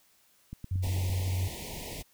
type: click train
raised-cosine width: 5 ms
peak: -27 dBFS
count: 6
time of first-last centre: 0.53-1.098 s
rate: 8.8 Hz
type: tone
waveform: sine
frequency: 92.4 Hz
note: F#2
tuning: 2 cents flat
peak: -27 dBFS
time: 0.71-1.48 s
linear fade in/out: 5 ms
type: band-stop noise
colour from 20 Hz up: pink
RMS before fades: -40 dBFS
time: 0.82-2.03 s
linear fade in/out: 20 ms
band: 970 to 1900 Hz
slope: 96 dB/octave
effects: white hiss -65 dBFS RMS until 2.13 s